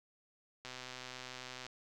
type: click train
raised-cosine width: 0.2 ms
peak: -28 dBFS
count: 130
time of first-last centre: 0.65-1.666 s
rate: 127 Hz
effects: none